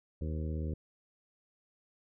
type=harmonic tone with a mistuned harmonic; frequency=78.4 Hz; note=D#2; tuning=14 cents sharp; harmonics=1 / 2 / 3 / 4 / 5 / 6 / 7; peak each=-34 / -40 / -44 / -46 / -48 / -50 / -51 dBFS; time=0.21-0.74 s; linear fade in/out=5 ms; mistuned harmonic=7; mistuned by=-48 cents; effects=none